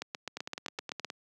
two click trains, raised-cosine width 0.2 ms, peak -18 / -20 dBFS, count 9 / 8, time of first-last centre 0.02-1.047 / 0.37-1.101 s, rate 7.79 / 9.57 Hz, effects high-pass 200 Hz 12 dB/octave

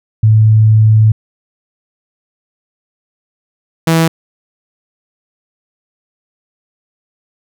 sine / sawtooth tone pair in turn, 109.1 / 163.51 Hz, A2 / E3, -14 / -14 cents, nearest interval perfect fifth, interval 700 cents, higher second, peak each -4 dBFS, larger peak neither, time 0.23-1.12 / 3.87-4.08 s, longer first, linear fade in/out 5 ms, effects none

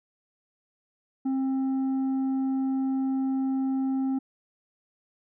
sine tone with tanh clipping, 265.9 Hz, C4, 28 cents sharp, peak -25 dBFS, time 1.25-4.19 s, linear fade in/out 10 ms, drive 5 dB, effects none

